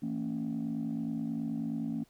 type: chord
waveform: sine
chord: A# diminished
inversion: second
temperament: equal with one note detuned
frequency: 164.81 / 227.8 / 277.2 Hz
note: E3 / A#3 / C#4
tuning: 0 / -40 / 0 cents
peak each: -38 / -33 / -35 dBFS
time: 0.02-2.04 s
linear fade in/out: 10 ms
effects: tanh soft clip ceiling -27 dBFS + pink hiss -67 dBFS RMS until 2.09 s